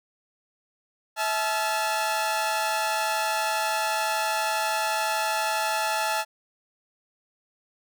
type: tone cluster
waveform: sawtooth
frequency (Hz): 650 / 863 / 1372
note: E5 / A5 / F6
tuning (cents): -24 / -34 / -31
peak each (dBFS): -27 / -22 / -28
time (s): 1.16-6.25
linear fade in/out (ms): 50
effects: none